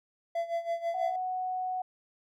triangle tone with tremolo, 676 Hz, E5, 43 cents sharp, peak -25 dBFS, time 0.35-1.16 s, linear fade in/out 5 ms, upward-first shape sine, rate 6.1 Hz, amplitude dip 80%
sine tone, 740 Hz, F#5, in tune, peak -30 dBFS, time 0.94-1.82 s, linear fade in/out 5 ms
effects none

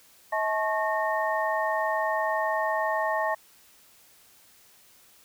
sine tone cluster, 639 / 867 / 1093 / 1837 Hz, D#5 / A5 / C#6 / A#6, +46 / -26 / -25 / -26 cents, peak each -28 / -29 / -31 / -31 dBFS, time 0.32-3.35 s, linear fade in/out 10 ms, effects white hiss -57 dBFS RMS until 5.24 s

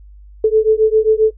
sine beating tone pair, 433 / 440.5 Hz, A4 / A4, -28 / +2 cents, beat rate 7.5 Hz, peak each -12 dBFS, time 0.44-1.31 s, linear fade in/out 5 ms, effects noise-tail reverb RT60 0.1 s tail -20 dB re dry + added 50 Hz sine -37 dBFS peak until 1.37 s

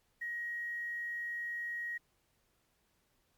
sine tone with quantisation, 1890 Hz, A#6, 23 cents sharp, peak -36 dBFS, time 0.21-1.98 s, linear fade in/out 10 ms, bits 11, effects pink hiss -75 dBFS RMS until 3.37 s + MP3 96 kbps

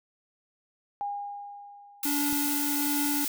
sine tone with exponential decay, 812 Hz, G#5, 39 cents flat, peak -28 dBFS, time 1.01-2.72 s, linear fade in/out 0 ms, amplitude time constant 370 ms
blue noise, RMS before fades -30 dBFS, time 2.03-3.28 s, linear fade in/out 2 ms
square tone with tremolo, 288.9 Hz, D4, 28 cents flat, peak -28 dBFS, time 2.05-3.25 s, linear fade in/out 5 ms, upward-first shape triangle, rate 1.3 Hz, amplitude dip 30%
click, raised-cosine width 3 ms, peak -29 dBFS, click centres 2.327 s
effects none

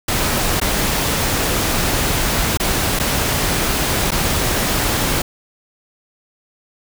pink noise with dropouts, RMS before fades -18 dBFS, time 0.08-5.22 s, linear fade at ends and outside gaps 5 ms, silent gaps 0.601-0.614 / 2.573-2.598 / 2.991-2.997 / 4.108-4.117 s, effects none

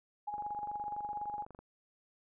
sine tone with tremolo, 830.6 Hz, G#5, in tune, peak -34 dBFS, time 0.27-1.45 s, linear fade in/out 10 ms, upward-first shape sine, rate 17 Hz, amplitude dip 60%
click train, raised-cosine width 1 ms, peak -37 dBFS, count 31, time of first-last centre 0.34-1.59 s, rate 24 Hz
effects none

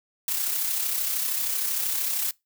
blue noise with amplitude modulation, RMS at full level -25 dBFS, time 0.28-2.31 s, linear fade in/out 2 ms, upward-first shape sine, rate 33 Hz, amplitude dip 40%, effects noise-tail reverb RT60 0.2 s tail -23 dB re dry

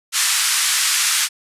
white band-pass noise, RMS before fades -18 dBFS, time 0.12-1.29 s, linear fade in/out 50 ms, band 1200 to 10000 Hz, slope 24 dB/octave, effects resampled to 32000 Hz

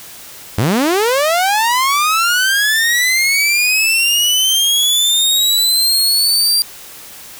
sawtooth linear sweep, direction up, 90.7 to 4752 Hz, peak -8 dBFS, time 0.58-6.62 s, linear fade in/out 0 ms, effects white hiss -35 dBFS RMS until 7.39 s

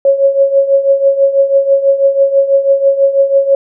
sine tone with tremolo, 550 Hz, C#5, 14 cents flat, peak -3 dBFS, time 0.05-3.55 s, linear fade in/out 2 ms, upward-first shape triangle, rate 6.1 Hz, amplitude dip 80%, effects none

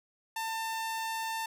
sawtooth tone, 896 Hz, A5, 31 cents sharp, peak -29 dBFS, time 0.36-1.46 s, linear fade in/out 5 ms, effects none

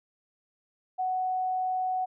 sine tone, 743 Hz, F#5, 7 cents sharp, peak -26 dBFS, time 0.98-2.06 s, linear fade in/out 20 ms, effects none

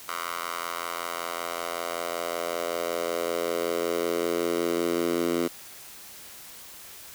10% pulse tone with high-pass filter sweep, 85.3 Hz, F2, 40 cents flat, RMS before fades -29 dBFS, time 0.08-5.48 s, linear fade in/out 10 ms, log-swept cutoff 1100 to 300 Hz, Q 2.2, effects white hiss -45 dBFS RMS until 7.14 s

